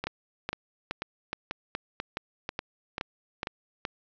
two click trains, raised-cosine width 0.3 ms, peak -16 / -15 dBFS, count 8 / 10, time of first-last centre 0.04-3.471 / 0.07-3.852 s, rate 2.04 / 2.38 Hz, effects resampled to 16000 Hz + 8-bit

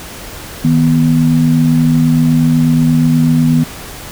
sine tone pair together, 156.7 / 244.9 Hz, D#3 / B3, +13 / -14 cents, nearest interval minor sixth, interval 773 cents, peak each -10 dBFS, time 0.64-3.64 s, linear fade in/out 10 ms, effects pink hiss -29 dBFS RMS until 4.11 s

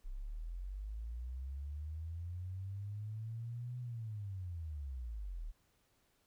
sine linear two-way sweep, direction up then down, 30.87 to 124.7 to 35.01 Hz, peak -40 dBFS, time 0.04-5.52 s, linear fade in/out 20 ms, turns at 3.79 s, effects pink hiss -75 dBFS RMS until 6.26 s

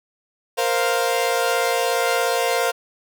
sawtooth chord, Bb suspended second, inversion none, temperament equal, 466.2 / 523.3 / 698.5 Hz, Bb4 / C5 / F5, 0 / 0 / 0 cents, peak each -19 dBFS, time 0.57-2.72 s, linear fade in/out 20 ms, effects none

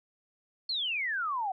sine exponential sweep, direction down, 4395 to 732 Hz, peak -29 dBFS, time 0.69-1.52 s, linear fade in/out 5 ms, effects none

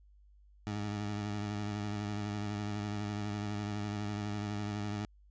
20% pulse tone with vibrato, 103.7 Hz, G#2, 2 cents flat, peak -30 dBFS, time 0.67-5.05 s, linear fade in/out 0 ms, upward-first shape sine, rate 12 Hz, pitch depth 37 cents each way, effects added 50 Hz sine -58 dBFS peak until 5.3 s + resampled to 16000 Hz

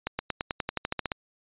accelerating click train, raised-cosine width 0.3 ms, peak -12 dBFS, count 13, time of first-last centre 0.07-1.118 s, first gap 120 ms, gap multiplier 0.94, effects resampled to 8000 Hz

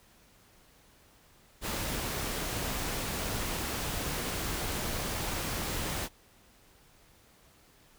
pink noise, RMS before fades -34 dBFS, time 1.61-6.09 s, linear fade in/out 50 ms, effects pink hiss -61 dBFS RMS until 7.98 s

